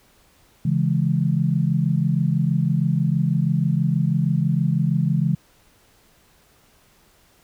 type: chord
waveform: sine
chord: C# minor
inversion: none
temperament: equal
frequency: 138.59 / 164.81 / 207.7 Hz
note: C#3 / E3 / G#3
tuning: 0 / 0 / 0 cents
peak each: -21 / -20 / -25 dBFS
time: 0.65-5.35 s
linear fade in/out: 5 ms
effects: pink hiss -57 dBFS RMS until 7.43 s